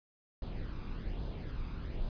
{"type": "noise with flanger", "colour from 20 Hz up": "brown", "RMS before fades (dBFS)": -38, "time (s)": [0.42, 2.09], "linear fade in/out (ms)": 2, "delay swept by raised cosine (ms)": [0.23, 0.84], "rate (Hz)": 1.2, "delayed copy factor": 0.5, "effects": ["resampled to 11025 Hz"]}